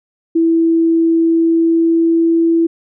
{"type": "tone with pitch glide", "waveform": "sine", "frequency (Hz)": [329.6, 331.9], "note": ["E4", "E4"], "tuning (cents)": [0, 12], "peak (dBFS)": -9, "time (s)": [0.35, 2.67], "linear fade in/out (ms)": 10, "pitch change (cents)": 12, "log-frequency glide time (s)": [1.18, 2.46], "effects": []}